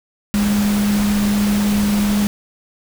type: tone in noise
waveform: sine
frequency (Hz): 205.7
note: G#3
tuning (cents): -16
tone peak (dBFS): -14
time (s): 0.34-2.27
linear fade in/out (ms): 0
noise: pink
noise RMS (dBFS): -25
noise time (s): 0.34-2.27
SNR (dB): +8
effects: none